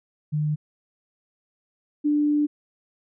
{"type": "tone pair in turn", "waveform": "sine", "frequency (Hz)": [151, 295.6], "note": ["D3", "D4"], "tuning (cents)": [48, 11], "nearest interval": "octave", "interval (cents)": 1163, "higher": "second", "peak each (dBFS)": [-21, -18], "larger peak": "second", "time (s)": [[0.32, 0.56], [2.04, 2.47]], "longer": "second", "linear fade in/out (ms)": 20, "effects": []}